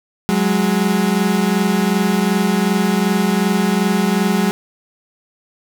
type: tone pair together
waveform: 35% pulse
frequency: 185.04 / 207.7 Hz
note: F#3 / G#3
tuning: 0 / 0 cents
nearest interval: major second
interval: 200 cents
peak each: -15 dBFS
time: 0.29-4.51 s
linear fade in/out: 0 ms
effects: none